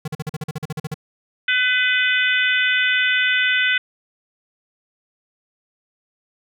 square tone bursts, 154.1 Hz, D#3, 16 cents flat, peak -24 dBFS, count 13, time 0.05-0.943 s, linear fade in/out 5 ms, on 29 ms, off 43 ms
harmonic tone, 502 Hz, B4, 28 cents sharp, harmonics 3 / 4 / 5 / 6 / 7, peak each -19 / -21 / -23 / -25 / -26 dBFS, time 1.48-3.78 s, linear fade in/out 5 ms
effects none

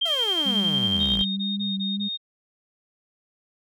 sine tone with tremolo, 3173 Hz, G7, 20 cents sharp, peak -20 dBFS, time 0.01-1.25 s, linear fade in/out 10 ms, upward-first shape square, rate 11 Hz, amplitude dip 35%
sawtooth exponential sweep, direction down, 701 to 46.9 Hz, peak -26 dBFS, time 0.05-1.23 s, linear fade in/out 10 ms
sine tone with vibrato, 198.3 Hz, G3, 20 cents sharp, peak -26 dBFS, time 0.45-2.09 s, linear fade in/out 20 ms, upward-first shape sine, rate 2.1 Hz, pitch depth 31 cents each way
sine tone bursts, 3700 Hz, A#7, 14 cents flat, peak -27 dBFS, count 6, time 0.99-2.175 s, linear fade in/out 20 ms, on 180 ms, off 21 ms
effects none

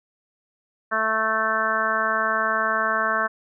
harmonic tone, 220 Hz, A3, in tune, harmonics 1 / 2 / 3 / 4 / 5 / 6 / 7 / 8, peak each -36 / -35 / -28 / -36 / -25 / -27 / -25 / -29 dBFS, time 0.91-3.28 s, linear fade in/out 20 ms, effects none

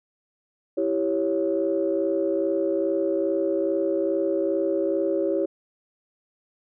sine chord, C# diminished, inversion first, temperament equal, 329.6 / 392 / 554.4 Hz, E4 / G4 / C#5, 0 / 0 / 0 cents, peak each -25 dBFS, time 0.77-5.46 s, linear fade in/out 10 ms, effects tanh soft clip ceiling -12 dBFS

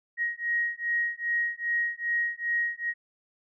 sine beating tone pair, 1884 / 1886.5 Hz, A#6 / A#6, +18 / +20 cents, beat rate 2.5 Hz, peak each -29 dBFS, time 0.17-2.94 s, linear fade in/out 50 ms, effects none

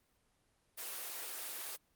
white high-pass noise, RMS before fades -43 dBFS, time 0.77-1.77 s, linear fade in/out 20 ms, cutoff 350 Hz, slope 24 dB/octave, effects pink hiss -75 dBFS RMS until 1.95 s + Opus 24 kbps

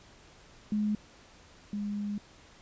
sine tone pair in turn, 210.5 / 205.6 Hz, G#3 / G#3, +24 / -17 cents, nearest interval unison, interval 41 cents, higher first, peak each -26 / -31 dBFS, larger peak first, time 0.72-0.95 / 1.73-2.18 s, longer second, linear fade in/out 2 ms, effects pink hiss -56 dBFS RMS until 2.61 s + resampled to 16000 Hz

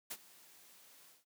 white noise with ADSR envelope, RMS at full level -41 dBFS, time 0.1-1.25 s, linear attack 13 ms, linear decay 51 ms, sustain -20 dB, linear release 160 ms, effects high-pass 150 Hz 12 dB/octave

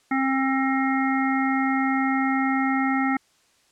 harmonic tone, 267.1 Hz, C4, 36 cents sharp, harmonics 1 / 3 / 5 / 7 / 8, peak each -22 / -27 / -29 / -30 / -31 dBFS, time 0.11-3.17 s, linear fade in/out 5 ms, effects white hiss -62 dBFS RMS until 3.71 s + low-pass 8000 Hz 12 dB/octave

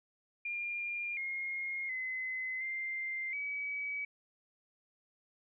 sine tone with pitch steps, 2404 / 2143 / 2040 / 2093 / 2278 Hz, D7 / C7 / C7 / C7 / C#7, +40 / +41 / -44 / 0 / +47 cents, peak -35 dBFS, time 0.45-4.05 s, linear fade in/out 5 ms, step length 720 ms, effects none

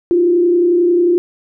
sine tone with frequency modulation, 349.2 Hz, F4, in tune, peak -9 dBFS, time 0.11-1.18 s, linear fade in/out 0 ms, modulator 31.2 Hz, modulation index 0.48, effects none

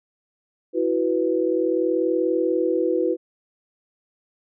sine chord, E suspended second, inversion none, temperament equal, 329.6 / 370 / 493.9 Hz, E4 / F#4 / B4, 0 / 0 / 0 cents, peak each -23 dBFS, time 0.73-3.17 s, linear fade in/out 50 ms, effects none

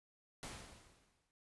pink noise with exponential decay, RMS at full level -45 dBFS, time 0.43-1.31 s, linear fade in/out 0 ms, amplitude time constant 190 ms, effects noise-tail reverb RT60 0.1 s tail -23 dB re dry + resampled to 24000 Hz

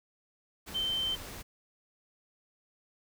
sine tone in noise, 3104 Hz, G7, 18 cents flat, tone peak -29 dBFS, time 0.74-1.16 s, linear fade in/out 20 ms, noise pink, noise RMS -44 dBFS, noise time 0.66-1.43 s, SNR +12 dB, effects none

